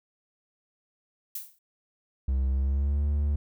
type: noise with exponential decay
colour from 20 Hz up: violet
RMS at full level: -31 dBFS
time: 1.35-1.59 s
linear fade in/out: 5 ms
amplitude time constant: 52 ms
type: tone with pitch glide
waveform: triangle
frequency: 66 to 72.81 Hz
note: C2 to D2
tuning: +16 to -14 cents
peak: -21 dBFS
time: 2.28-3.36 s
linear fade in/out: 5 ms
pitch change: +170 cents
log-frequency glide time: 2.5-3.05 s
effects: none